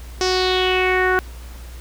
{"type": "tone with low-pass filter sweep", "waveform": "sawtooth", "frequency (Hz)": 370, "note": "F#4", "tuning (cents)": 0, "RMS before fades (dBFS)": -18, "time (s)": [0.21, 1.19], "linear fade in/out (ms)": 0, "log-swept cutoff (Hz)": [5700, 1500], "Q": 4.5, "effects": ["added 60 Hz sine -33 dBFS peak until 1.8 s", "pink hiss -44 dBFS RMS until 1.8 s"]}